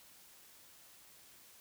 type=silence; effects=white hiss -60 dBFS RMS until 1.6 s